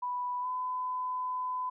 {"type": "tone with pitch glide", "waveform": "sine", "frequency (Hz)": [987.8, 1008], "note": ["B5", "B5"], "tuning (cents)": [0, 35], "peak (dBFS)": -31, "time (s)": [0.02, 1.7], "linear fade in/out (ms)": 10, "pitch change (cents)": 35, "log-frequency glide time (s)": [0.41, 0.47], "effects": []}